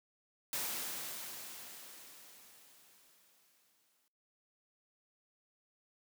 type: noise with exponential decay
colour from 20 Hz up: white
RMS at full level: -37 dBFS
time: 0.53-4.08 s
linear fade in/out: 1 ms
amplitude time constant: 770 ms
effects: noise-tail reverb RT60 0.8 s tail -25 dB re dry + high-pass 150 Hz 12 dB/octave